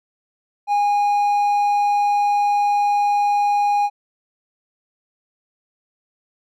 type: tone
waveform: triangle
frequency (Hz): 820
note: G#5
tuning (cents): -22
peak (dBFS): -13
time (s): 0.67-3.9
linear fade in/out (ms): 50
effects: none